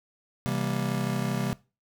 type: chord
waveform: square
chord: C dominant seventh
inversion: none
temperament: just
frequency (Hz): 130.81 / 163.52 / 196.22 / 235.5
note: C3 / E3 / G3 / Bb3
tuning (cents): 0 / -14 / +2 / +18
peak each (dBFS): -31 / -35 / -33 / -34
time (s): 0.46-1.53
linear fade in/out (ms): 0
effects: noise-tail reverb RT60 0.3 s tail -20 dB re dry